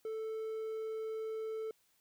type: tone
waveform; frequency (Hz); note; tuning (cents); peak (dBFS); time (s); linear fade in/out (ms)
triangle; 440.6; A4; +2; -35; 0.05-1.71; 2
effects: white hiss -73 dBFS RMS until 2 s